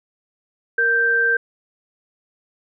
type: tone pair together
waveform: sine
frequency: 466.2 / 1568.1 Hz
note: A#4 / G6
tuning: 0 / 0 cents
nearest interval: octave + major sixth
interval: 2100 cents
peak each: -24 / -15 dBFS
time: 0.78-1.37 s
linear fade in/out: 5 ms
effects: none